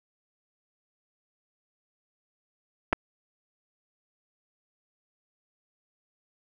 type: clicks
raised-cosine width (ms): 0.5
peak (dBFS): -13 / -7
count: 2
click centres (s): 2.927 / 2.93
effects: none